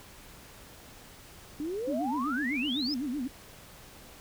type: exponential sweep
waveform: sine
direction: up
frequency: 286 to 5300 Hz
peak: -31 dBFS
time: 1.6-2.94 s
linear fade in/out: 0 ms
type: tone with vibrato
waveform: sine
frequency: 269.6 Hz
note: C#4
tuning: 48 cents flat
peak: -30 dBFS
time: 1.87-3.28 s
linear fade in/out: 10 ms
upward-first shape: sine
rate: 7.9 Hz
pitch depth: 210 cents each way
effects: pink hiss -51 dBFS RMS until 4.2 s